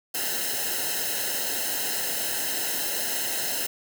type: noise with comb filter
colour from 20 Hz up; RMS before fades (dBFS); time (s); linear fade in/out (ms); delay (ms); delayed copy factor
white; -28; 0.14-3.67; 10; 0.86; -0.9
effects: none